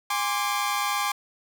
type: tone cluster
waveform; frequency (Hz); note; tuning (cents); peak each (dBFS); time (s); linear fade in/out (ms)
sawtooth; 817 / 1049 / 1171; G#5 / C6 / D6; -29 / +4 / -5; -25; 0.1-1.12; 5
effects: none